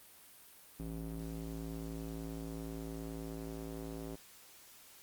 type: tone with band-pass filter sweep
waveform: square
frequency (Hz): 55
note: A1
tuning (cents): 0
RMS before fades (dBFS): -43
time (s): 0.79-4.16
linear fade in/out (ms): 10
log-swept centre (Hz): 230 to 360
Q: 1.2
effects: white hiss -58 dBFS RMS until 5.02 s + Opus 32 kbps